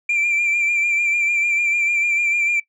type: tone with vibrato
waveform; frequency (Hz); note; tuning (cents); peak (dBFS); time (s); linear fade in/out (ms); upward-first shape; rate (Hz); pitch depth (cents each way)
sine; 2370; D7; +15; -14; 0.09-2.6; 5; sine; 6.7; 36
effects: noise-tail reverb RT60 0.1 s tail -20 dB re dry + tanh soft clip ceiling -14 dBFS